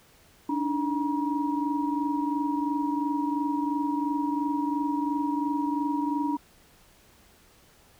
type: tone cluster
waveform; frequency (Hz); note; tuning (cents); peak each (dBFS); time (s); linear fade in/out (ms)
sine; 287.6 / 310.5 / 954; D4 / D#4 / A#5; -36 / -3 / +40; -27 / -32 / -30; 0.49-6.37; 5
effects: pink hiss -58 dBFS RMS until 7.99 s